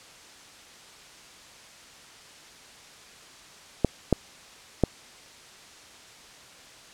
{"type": "clicks", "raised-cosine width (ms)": 2, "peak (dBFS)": -5, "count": 3, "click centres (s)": [3.847, 4.127, 4.837], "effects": ["white hiss -49 dBFS RMS until 6.93 s", "low-pass 7000 Hz 12 dB/octave"]}